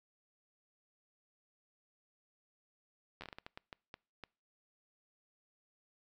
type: slowing click train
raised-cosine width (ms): 0.3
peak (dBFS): -30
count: 12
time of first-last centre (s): 3.21-4.237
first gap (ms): 11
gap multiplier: 1.39
effects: noise-tail reverb RT60 0.4 s tail -26 dB re dry